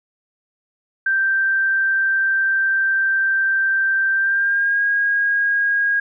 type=tone with pitch glide; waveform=sine; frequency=1568 to 1634.6 Hz; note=G6 to G#6; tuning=0 to -28 cents; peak=-15 dBFS; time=1.06-6 s; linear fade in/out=5 ms; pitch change=+72 cents; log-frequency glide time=4.14-4.82 s; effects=none